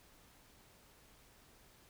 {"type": "silence", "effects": ["pink hiss -64 dBFS RMS until 1.89 s"]}